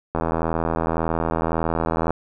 click train, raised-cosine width 1 ms, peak -8 dBFS, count 161, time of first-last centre 0.15-2.106 s, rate 81.8 Hz, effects none

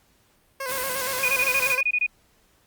15% pulse tone with vibrato, 523.3 Hz, C5, in tune, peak -22 dBFS, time 0.6-1.81 s, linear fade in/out 5 ms, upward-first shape square, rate 8.5 Hz, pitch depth 59 cents each way
white noise, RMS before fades -30 dBFS, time 0.66-1.77 s, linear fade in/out 50 ms
sine tone bursts, 2465 Hz, D#7, 17 cents flat, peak -19 dBFS, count 11, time 1.23-2.065 s, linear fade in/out 5 ms, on 55 ms, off 23 ms
effects pink hiss -62 dBFS RMS until 2.66 s + Opus 48 kbps

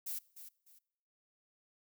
violet noise with echo, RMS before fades -40 dBFS, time 0.06-0.19 s, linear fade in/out 10 ms, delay 300 ms, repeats 2, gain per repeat -11 dB, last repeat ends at 0.79 s, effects noise-tail reverb RT60 0.8 s tail -23 dB re dry

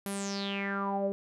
sawtooth tone with low-pass filter sweep, 198.5 Hz, G3, 22 cents sharp, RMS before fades -33 dBFS, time 0.06-1.12 s, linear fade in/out 0 ms, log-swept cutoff 12000 to 480 Hz, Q 7.9, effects none

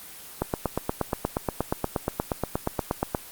click train, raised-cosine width 1 ms, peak -9 dBFS, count 24, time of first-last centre 0.42-3.148 s, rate 8.43 Hz, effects white hiss -43 dBFS RMS until 3.31 s + Opus 24 kbps

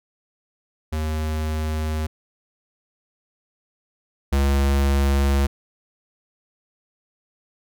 square tone pair in turn, 77.78 / 69.39 Hz, D#2 / C#2, 0 / +2 cents, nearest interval major second, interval 198 cents, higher first, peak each -23 / -17 dBFS, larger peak second, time 0.92-2.07 / 4.32-5.47 s, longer neither, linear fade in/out 10 ms, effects none

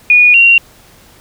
sine tone pair in turn, 2454 / 2755 Hz, D#7 / F7, -25 / -24 cents, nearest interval major second, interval 201 cents, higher second, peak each -3 dBFS, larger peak neither, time 0.1-0.34 / 0.34-0.58 s, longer neither, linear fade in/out 2 ms, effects pink hiss -43 dBFS RMS until 1.2 s

